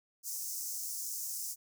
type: high-pass noise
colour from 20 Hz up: pink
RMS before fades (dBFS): -39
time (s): 0.23-1.56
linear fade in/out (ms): 50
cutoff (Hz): 5500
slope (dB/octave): 48
effects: none